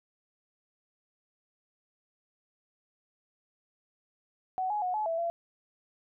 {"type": "tone with pitch steps", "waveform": "sine", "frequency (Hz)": [748, 838, 729, 854, 660, 679], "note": ["F#5", "G#5", "F#5", "G#5", "E5", "F5"], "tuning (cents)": [19, 15, -26, 48, 2, -49], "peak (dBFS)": -28, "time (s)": [4.58, 5.3], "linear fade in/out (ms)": 0, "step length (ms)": 120, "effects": []}